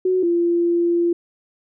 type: tone pair in turn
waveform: sine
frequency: 370 / 343.5 Hz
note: F#4 / F4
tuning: 0 / -29 cents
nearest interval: minor second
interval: 129 cents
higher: first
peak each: -15 dBFS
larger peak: neither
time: 0.05-0.23 / 0.23-1.13 s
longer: second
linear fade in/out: 5 ms
effects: none